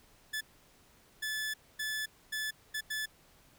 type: tone bursts at uneven times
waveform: sawtooth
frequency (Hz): 1732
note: A6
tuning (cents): -28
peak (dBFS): -30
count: 6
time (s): 0.33-0.41 / 1.22-1.54 / 1.79-2.06 / 2.32-2.51 / 2.74-2.81 / 2.9-3.06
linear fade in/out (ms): 10
effects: pink hiss -63 dBFS RMS until 3.58 s